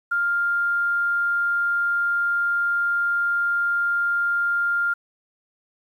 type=tone; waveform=sine; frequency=1400 Hz; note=F6; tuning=4 cents sharp; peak=-19 dBFS; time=0.11-4.94 s; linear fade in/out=10 ms; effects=9-bit

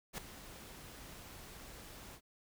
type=noise with ADSR envelope; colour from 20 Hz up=pink; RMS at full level=-39 dBFS; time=0.13-2.21 s; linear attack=49 ms; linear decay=5 ms; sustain=-13 dB; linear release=69 ms; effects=none

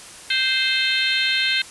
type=harmonic tone; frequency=522 Hz; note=C5; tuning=4 cents flat; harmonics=3 / 4 / 5 / 6 / 7 / 8; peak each=-25 / -25 / -25 / -25 / -25 / -25 dBFS; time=0.3-1.62 s; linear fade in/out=5 ms; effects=white hiss -40 dBFS RMS until 1.7 s + resampled to 24000 Hz

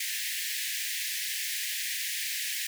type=high-pass noise; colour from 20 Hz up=pink; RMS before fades=-33 dBFS; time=0-2.67 s; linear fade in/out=5 ms; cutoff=1700 Hz; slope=96 dB/octave; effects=none

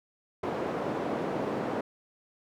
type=band-pass noise; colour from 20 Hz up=white; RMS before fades=-32 dBFS; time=0.43-1.81 s; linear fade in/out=5 ms; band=200 to 570 Hz; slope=12 dB/octave; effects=none

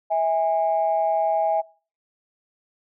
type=tone pair together; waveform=sine; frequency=650 / 818.9 Hz; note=E5 / G#5; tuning=-24 / -25 cents; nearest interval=major third; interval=399 cents; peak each=-21 / -21 dBFS; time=0.1-1.62 s; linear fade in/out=20 ms; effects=noise-tail reverb RT60 0.4 s tail -24 dB re dry + tanh soft clip ceiling -11 dBFS

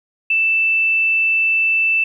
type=tone; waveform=sine; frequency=2650 Hz; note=E7; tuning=9 cents sharp; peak=-13 dBFS; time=0.3-2.04 s; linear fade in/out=5 ms; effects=9-bit

